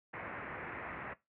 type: low-pass noise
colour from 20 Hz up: white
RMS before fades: -44 dBFS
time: 0.13-1.14 s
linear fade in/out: 10 ms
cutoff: 2200 Hz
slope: 48 dB/octave
effects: noise-tail reverb RT60 0.2 s tail -18 dB re dry + high-pass 60 Hz 12 dB/octave